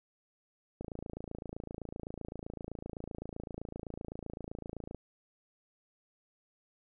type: click train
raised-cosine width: 2 ms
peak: -27 dBFS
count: 116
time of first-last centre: 0.81-4.947 s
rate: 27.8 Hz
effects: none